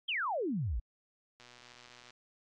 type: exponential sweep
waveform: sine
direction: down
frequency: 3322 to 46.93 Hz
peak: -31 dBFS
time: 0.08-0.8 s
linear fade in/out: 10 ms
type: click train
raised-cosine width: 0.2 ms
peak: -37 dBFS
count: 87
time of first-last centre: 1.4-2.105 s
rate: 122 Hz
effects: AAC 32 kbps